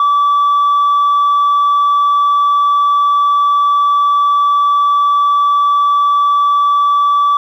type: tone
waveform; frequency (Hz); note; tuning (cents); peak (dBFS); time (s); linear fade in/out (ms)
sine; 1154; D6; -31; -6; 0-7.37; 2
effects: tanh soft clip ceiling -7 dBFS + 8-bit